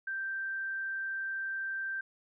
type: tone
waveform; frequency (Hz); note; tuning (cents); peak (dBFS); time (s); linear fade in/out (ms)
sine; 1568; G6; 0; -33; 0.07-2.01; 5
effects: none